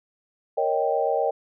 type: chord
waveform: sine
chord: Eb dominant seventh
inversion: second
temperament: equal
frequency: 466.2 / 554.4 / 622.3 / 784 Hz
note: Bb4 / Db5 / Eb5 / G5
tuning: 0 / 0 / 0 / 0 cents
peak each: -26 dBFS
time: 0.57-1.31 s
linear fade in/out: 10 ms
effects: none